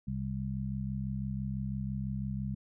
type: harmonic tone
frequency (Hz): 66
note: C2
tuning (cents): +16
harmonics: 1 / 2 / 3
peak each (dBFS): -40 / -36 / -36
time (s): 0.07-2.55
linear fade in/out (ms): 10
effects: none